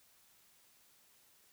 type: silence
effects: white hiss -67 dBFS RMS until 1.52 s

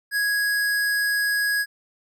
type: tone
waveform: square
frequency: 1661.2 Hz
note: G#6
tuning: in tune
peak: -21 dBFS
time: 0.11-1.66 s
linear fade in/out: 50 ms
effects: none

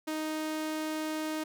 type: tone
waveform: sawtooth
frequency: 311.3 Hz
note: D#4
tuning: 1 cent sharp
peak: -28 dBFS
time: 0.07-1.44 s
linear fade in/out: 10 ms
effects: none

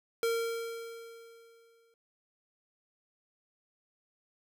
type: tone with exponential decay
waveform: square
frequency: 460.4 Hz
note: A#4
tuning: 22 cents flat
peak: -27 dBFS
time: 0.23-1.94 s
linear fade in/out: 1 ms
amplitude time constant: 370 ms
effects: none

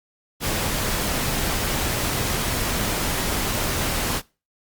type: noise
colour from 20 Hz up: pink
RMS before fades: -24 dBFS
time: 0.4-4.22 s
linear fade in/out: 50 ms
effects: noise-tail reverb RT60 0.3 s tail -22 dB re dry + Opus 48 kbps

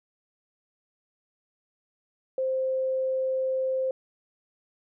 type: tone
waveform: sine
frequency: 523.3 Hz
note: C5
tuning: in tune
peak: -24 dBFS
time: 2.38-3.91 s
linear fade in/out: 2 ms
effects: none

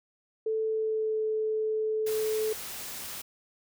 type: tone with pitch glide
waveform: sine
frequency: 440 to 434.9 Hz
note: A4 to A4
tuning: 0 to -20 cents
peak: -26 dBFS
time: 0.46-2.53 s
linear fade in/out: 5 ms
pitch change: -20 cents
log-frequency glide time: 0.64-1.23 s
type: noise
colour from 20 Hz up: white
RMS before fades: -39 dBFS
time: 2.06-3.22 s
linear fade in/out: 10 ms
effects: none

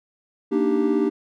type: chord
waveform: triangle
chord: Eb major seventh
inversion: second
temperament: equal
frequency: 233.1 / 293.7 / 311.1 / 392 Hz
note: Bb3 / D4 / Eb4 / G4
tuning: 0 / 0 / 0 / 0 cents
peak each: -23 / -21 / -23 / -20 dBFS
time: 0.51-1.1 s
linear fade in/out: 20 ms
effects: none

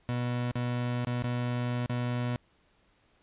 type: tone with dropouts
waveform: 30% pulse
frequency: 122.2 Hz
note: B2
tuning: 18 cents flat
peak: -26 dBFS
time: 0.09-2.36 s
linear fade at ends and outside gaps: 0 ms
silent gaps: 0.515-0.555 / 1.048-1.07 / 1.222-1.239 / 1.86-1.896 s
effects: pink hiss -67 dBFS RMS until 3.22 s + resampled to 8000 Hz

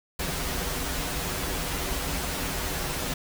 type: noise with comb filter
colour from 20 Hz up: pink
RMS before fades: -30 dBFS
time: 0.19-3.14 s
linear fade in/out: 5 ms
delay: 9.2 ms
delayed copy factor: -0.75
effects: none

